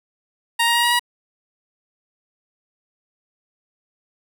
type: tone with pitch steps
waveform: 15% pulse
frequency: 932.3 / 939.9 / 947.5 / 955.2 / 963 Hz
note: A#5 / A#5 / A#5 / A#5 / B5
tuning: 0 / +14 / +28 / +42 / -44 cents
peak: -9 dBFS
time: 0.59-0.995 s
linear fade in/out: 10 ms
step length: 81 ms
effects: none